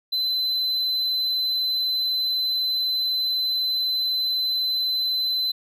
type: tone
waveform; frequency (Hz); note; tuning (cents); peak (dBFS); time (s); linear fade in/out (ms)
triangle; 4042; B7; +39; -20; 0.12-5.52; 10
effects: none